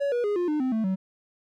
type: tone with pitch steps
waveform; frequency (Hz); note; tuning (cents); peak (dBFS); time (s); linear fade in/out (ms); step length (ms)
triangle; 564 / 482.6 / 412.9 / 353.3 / 302.2 / 258.6 / 221.3 / 189.3; C#5 / B4 / G#4 / F4 / D4 / C4 / A3 / F#3; +30 / -40 / -10 / +20 / +50 / -20 / +10 / +40; -21; 0-0.96; 20; 120
effects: none